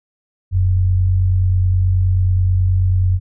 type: tone pair together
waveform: sine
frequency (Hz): 43.15 / 92.5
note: F1 / F#2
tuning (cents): -20 / 0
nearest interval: octave + minor second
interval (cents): 1320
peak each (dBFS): -20 / -12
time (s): 0.51-3.2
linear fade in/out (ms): 50
effects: none